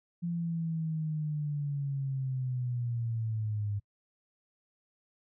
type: linear sweep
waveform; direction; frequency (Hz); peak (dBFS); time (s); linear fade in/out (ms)
sine; down; 172.8 to 101.1; -30; 0.22-3.8; 20
effects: noise-tail reverb RT60 0.1 s tail -25 dB re dry